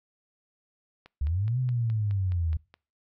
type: click train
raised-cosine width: 0.3 ms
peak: -32 dBFS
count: 9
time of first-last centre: 1.06-2.741 s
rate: 4.76 Hz
type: linear two-way sweep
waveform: sine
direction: up then down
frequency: 65.41 to 129.5 to 76.5 Hz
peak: -24 dBFS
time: 1.21-2.57 s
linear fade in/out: 5 ms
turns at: 1.59 s
effects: noise-tail reverb RT60 0.4 s tail -25 dB re dry